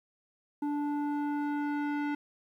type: tone with low-pass filter sweep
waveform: square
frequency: 291.8 Hz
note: D4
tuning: 11 cents flat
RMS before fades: -32 dBFS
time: 0.62-2.15 s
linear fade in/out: 5 ms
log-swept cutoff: 770 to 2000 Hz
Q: 1.3
effects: 11-bit

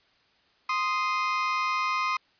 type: tone pair together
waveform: 30% pulse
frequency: 1043.2 / 1244.5 Hz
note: C6 / D#6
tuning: -5 / 0 cents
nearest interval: minor third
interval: 305 cents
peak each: -25 dBFS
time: 0.69-2.17 s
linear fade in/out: 5 ms
effects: white hiss -64 dBFS RMS until 2.39 s + resampled to 11025 Hz

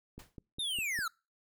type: click train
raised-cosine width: 3 ms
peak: -33 dBFS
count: 5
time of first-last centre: 0.18-0.99 s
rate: 4.94 Hz
type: noise with exponential decay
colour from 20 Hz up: pink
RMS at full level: -48 dBFS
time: 0.19-0.37 s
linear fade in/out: 5 ms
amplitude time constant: 37 ms
type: linear sweep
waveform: square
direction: down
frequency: 3748 to 1270 Hz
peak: -33 dBFS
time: 0.59-1.08 s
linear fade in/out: 5 ms
effects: noise-tail reverb RT60 0.3 s tail -26 dB re dry

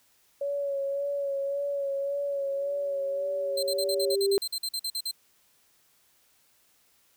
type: tone with vibrato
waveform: sine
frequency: 560 Hz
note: C#5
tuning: 18 cents sharp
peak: -27 dBFS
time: 0.41-4.15 s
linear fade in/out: 5 ms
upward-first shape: sine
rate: 1.8 Hz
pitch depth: 26 cents each way
type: tone with exponential growth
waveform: sine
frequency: 395.5 Hz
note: G4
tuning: 15 cents sharp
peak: -20 dBFS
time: 2.31-4.38 s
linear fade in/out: 0 ms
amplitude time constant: 450 ms
type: tone bursts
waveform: sawtooth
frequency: 4120 Hz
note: C8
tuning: 28 cents flat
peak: -26 dBFS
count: 15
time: 3.57-5.113 s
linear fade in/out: 5 ms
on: 59 ms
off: 47 ms
effects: white hiss -65 dBFS RMS until 7.16 s

